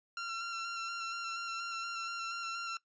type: tone with vibrato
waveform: sawtooth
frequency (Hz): 1366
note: F6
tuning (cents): -39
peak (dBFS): -33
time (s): 0.17-2.77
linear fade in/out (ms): 2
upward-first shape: square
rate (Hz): 4.2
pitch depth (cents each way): 17
effects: noise-tail reverb RT60 0.1 s tail -18 dB re dry + resampled to 16000 Hz